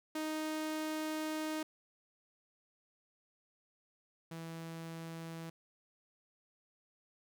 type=tone pair in turn; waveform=sawtooth; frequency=311.1 / 164.4 Hz; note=D#4 / E3; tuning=0 / -4 cents; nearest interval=major seventh; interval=1104 cents; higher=first; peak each=-32 / -39 dBFS; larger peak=first; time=0.15-1.63 / 4.31-5.5 s; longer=first; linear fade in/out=5 ms; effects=none